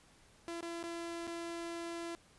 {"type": "tone with dropouts", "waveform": "sawtooth", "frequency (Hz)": 338.1, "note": "E4", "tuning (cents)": 44, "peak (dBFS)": -36, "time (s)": [0.48, 2.15], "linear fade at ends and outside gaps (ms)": 0, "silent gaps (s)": [[0.608, 0.627], [0.828, 0.838], [1.271, 1.277]], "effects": ["pink hiss -64 dBFS RMS until 2.38 s", "resampled to 24000 Hz"]}